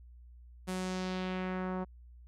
sawtooth tone with low-pass filter sweep, 185 Hz, F#3, in tune, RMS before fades -36 dBFS, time 0.67-1.85 s, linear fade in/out 20 ms, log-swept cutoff 11000 to 1000 Hz, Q 1.4, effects added 60 Hz sine -51 dBFS peak until 2.27 s

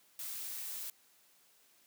blue noise, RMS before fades -42 dBFS, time 0.19-0.9 s, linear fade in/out 2 ms, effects white hiss -67 dBFS RMS until 1.86 s + high-pass 150 Hz 12 dB/octave

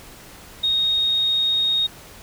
sine tone, 3729 Hz, A#7, in tune, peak -17 dBFS, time 0.63-1.87 s, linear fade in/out 10 ms, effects pink hiss -43 dBFS RMS until 2.22 s

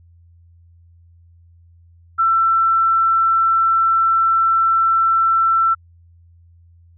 sine tone, 1340 Hz, E6, 28 cents sharp, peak -12 dBFS, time 2.18-5.75 s, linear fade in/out 20 ms, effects added 85 Hz sine -46 dBFS peak until 6.97 s

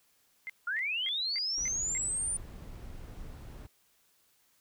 sine tone bursts, 2086 Hz, C7, 6 cents flat, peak -36 dBFS, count 6, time 0.47-1.976 s, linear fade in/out 0 ms, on 26 ms, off 270 ms
sine linear sweep, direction up, 1364 to 9397 Hz, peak -30 dBFS, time 0.67-2.37 s, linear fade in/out 5 ms
brown noise, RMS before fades -45 dBFS, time 1.57-3.67 s, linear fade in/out 10 ms
effects white hiss -69 dBFS RMS until 4.6 s

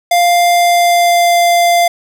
square tone with pitch glide, 698.5 to 693.3 Hz, F5 to F5, 0 to -13 cents, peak -8 dBFS, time 0.11-1.88 s, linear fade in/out 5 ms, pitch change -13 cents, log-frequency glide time 0.5-1.39 s, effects none

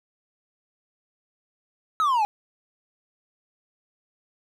triangle exponential sweep, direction down, 1318.5 to 805 Hz, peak -17 dBFS, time 2-2.25 s, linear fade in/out 0 ms, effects none

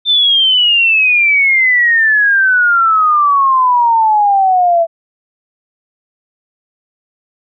sine exponential sweep, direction down, 3589 to 659.3 Hz, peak -7 dBFS, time 0.05-4.87 s, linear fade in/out 50 ms, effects none

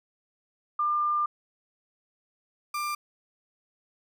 sine / 35% pulse tone pair in turn, 1198 / 1189.7 Hz, D6 / D6, +34 / +22 cents, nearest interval unison, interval 12 cents, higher first, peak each -23 / -27 dBFS, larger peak first, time 0.79-1.26 / 2.74-2.95 s, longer first, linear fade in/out 5 ms, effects none

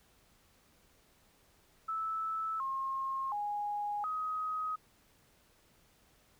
sine tone with pitch steps, 1311 / 1072 / 826 / 1261 Hz, E6 / C6 / G#5 / D#6, -10 / +42 / -10 / +23 cents, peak -33 dBFS, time 1.88-4.76 s, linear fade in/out 10 ms, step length 720 ms, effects pink hiss -67 dBFS RMS until 6.39 s

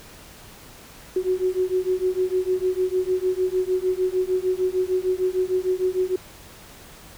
sine beating tone pair, 366.6 / 373.2 Hz, F#4 / F#4, -16 / +15 cents, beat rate 6.6 Hz, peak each -23 dBFS, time 1.16-6.16 s, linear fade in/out 5 ms, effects pink hiss -45 dBFS RMS until 7.17 s

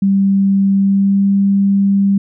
sine tone with pitch glide, 196 to 197.82 Hz, G3 to G3, 0 to +16 cents, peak -9 dBFS, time 0.02-2.18 s, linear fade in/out 5 ms, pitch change +16 cents, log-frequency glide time 0.75-1.26 s, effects none

